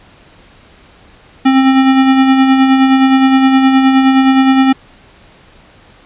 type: tone with tremolo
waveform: square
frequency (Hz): 265.4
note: C4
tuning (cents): +25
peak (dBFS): -5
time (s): 1.45-4.73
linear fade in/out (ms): 10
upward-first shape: sine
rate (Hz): 9.6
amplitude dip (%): 40
effects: pink hiss -43 dBFS RMS until 6.05 s + resampled to 8000 Hz